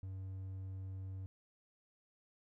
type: tone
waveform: triangle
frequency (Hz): 95.1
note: F#2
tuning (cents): +48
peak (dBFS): -40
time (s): 0.03-1.26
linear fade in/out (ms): 0
effects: none